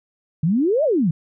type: exponential two-way sweep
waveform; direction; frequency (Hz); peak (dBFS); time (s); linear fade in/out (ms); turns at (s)
sine; up then down; 146.9 to 656 to 146.9; -15; 0.43-1.11; 5; 0.84
effects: none